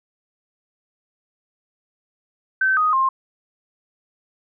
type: tone with pitch steps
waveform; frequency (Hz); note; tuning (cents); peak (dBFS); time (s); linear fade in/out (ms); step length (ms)
sine; 1540 / 1247 / 1060; G6 / D#6 / C6; -31 / +3 / +22; -15; 2.61-3.09; 5; 160
effects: none